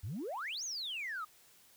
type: exponential two-way sweep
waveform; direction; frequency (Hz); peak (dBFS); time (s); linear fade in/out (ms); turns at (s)
sine; up then down; 82 to 6760 to 1199; -36; 0.03-1.25; 10; 0.64
effects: tanh soft clip ceiling -34 dBFS + white hiss -63 dBFS RMS until 1.76 s